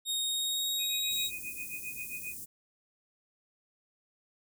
sawtooth tone with pitch glide, 3729 to 3805 Hz, A#7 to A#7, 0 to +35 cents, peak -27 dBFS, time 0.05-1.31 s, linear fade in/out 50 ms, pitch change +35 cents, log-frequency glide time 0.28-1.05 s
triangle tone with tremolo, 2489 Hz, D#7, in tune, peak -34 dBFS, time 0.78-2.37 s, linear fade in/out 50 ms, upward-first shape triangle, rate 7.5 Hz, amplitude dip 100%
white band-stop noise, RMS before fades -43 dBFS, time 1.1-2.46 s, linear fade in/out 20 ms, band 360 to 7100 Hz, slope 24 dB/octave
effects none

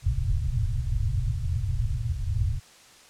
white low-pass noise, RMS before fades -26 dBFS, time 0.02-2.6 s, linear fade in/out 50 ms, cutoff 130 Hz, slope 96 dB/octave, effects white hiss -52 dBFS RMS until 3.09 s + low-pass 8000 Hz 12 dB/octave

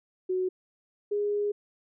sine tone pair in turn, 370 / 412.2 Hz, F#4 / G#4, 0 / -13 cents, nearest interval major second, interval 187 cents, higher second, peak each -25 dBFS, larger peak neither, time 0.29-0.49 / 1.11-1.52 s, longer second, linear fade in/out 10 ms, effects none

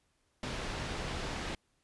pink low-pass noise, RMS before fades -38 dBFS, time 0.43-1.55 s, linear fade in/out 2 ms, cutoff 4900 Hz, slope 12 dB/octave, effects pink hiss -75 dBFS RMS until 1.83 s + resampled to 24000 Hz

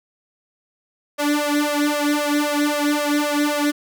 sawtooth tone with flanger, 293.7 Hz, D4, in tune, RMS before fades -20 dBFS, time 1.18-3.72 s, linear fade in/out 20 ms, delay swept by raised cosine 1.8 to 2.9 ms, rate 3.8 Hz, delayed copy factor +1, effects none

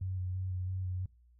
sine tone with vibrato, 92.5 Hz, F#2, in tune, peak -33 dBFS, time 0.01-1.06 s, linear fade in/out 5 ms, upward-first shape square, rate 3 Hz, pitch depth 19 cents each way, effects noise-tail reverb RT60 0.3 s tail -22 dB re dry + added 60 Hz sine -60 dBFS peak until 1.39 s

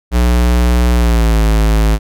square tone with pitch glide, 60.2 to 53.94 Hz, B1 to A1, -44 to -34 cents, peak -9 dBFS, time 0.11-1.99 s, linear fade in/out 50 ms, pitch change -190 cents, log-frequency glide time 0.94-1.43 s, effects none

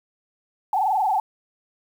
sine tone with frequency modulation, 811 Hz, G#5, 41 cents flat, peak -18 dBFS, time 0.73-1.2 s, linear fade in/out 2 ms, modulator 21.6 Hz, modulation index 3.4, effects 8-bit

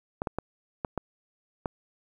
clicks, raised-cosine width 1 ms, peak -15 dBFS, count 6, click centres 0.219 / 0.272 / 0.386 / 0.848 / 0.977 / 1.658 s, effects 9-bit

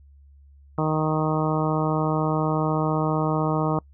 harmonic tone, 155.7 Hz, D#3, 2 cents sharp, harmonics 1 / 2 / 3 / 4 / 5 / 6 / 7 / 8, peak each -24 / -27 / -29 / -30 / -31 / -32 / -32 / -33 dBFS, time 0.78-3.79 s, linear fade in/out 2 ms, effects noise-tail reverb RT60 0.1 s tail -26 dB re dry + added 70 Hz sine -48 dBFS peak until 3.93 s

